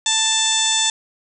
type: harmonic tone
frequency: 885 Hz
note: A5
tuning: 10 cents sharp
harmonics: 1 / 2 / 3 / 4 / 5 / 6 / 7 / 8 / 9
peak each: -27 / -28 / -29 / -19 / -31 / -30 / -25 / -24 / -23 dBFS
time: 0.06-0.9 s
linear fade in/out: 2 ms
effects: none